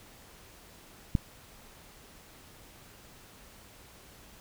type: click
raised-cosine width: 5 ms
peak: -12 dBFS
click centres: 1.152 s
effects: pink hiss -54 dBFS RMS until 4.4 s